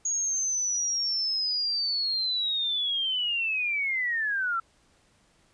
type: linear sweep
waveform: sine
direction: down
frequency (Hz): 6680 to 1318.5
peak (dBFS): -25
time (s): 0.05-4.6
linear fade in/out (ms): 5
effects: pink hiss -64 dBFS RMS until 5.53 s + resampled to 22050 Hz